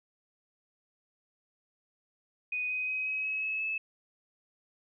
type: tone with pitch steps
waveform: sine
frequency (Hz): 2489 / 2508 / 2527 / 2546 / 2565 / 2584 / 2604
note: D#7 / D#7 / D#7 / D#7 / E7 / E7 / E7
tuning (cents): 0 / +13 / +26 / +39 / -48 / -35 / -22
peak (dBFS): -30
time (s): 2.52-3.78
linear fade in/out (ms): 5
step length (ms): 180
effects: none